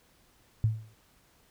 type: tone with exponential decay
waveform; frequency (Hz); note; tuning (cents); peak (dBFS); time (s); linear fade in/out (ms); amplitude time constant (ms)
sine; 110; A2; 0; -19; 0.64-0.94; 0; 64
effects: pink hiss -64 dBFS RMS until 1.5 s